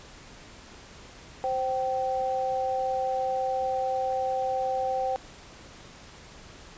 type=tone pair together; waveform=sine; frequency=523.3 / 772.8 Hz; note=C5 / G5; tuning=0 / -25 cents; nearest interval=perfect fifth; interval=675 cents; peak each=-29 / -27 dBFS; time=1.44-5.16 s; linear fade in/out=0 ms; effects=pink hiss -48 dBFS RMS until 6.77 s + resampled to 16000 Hz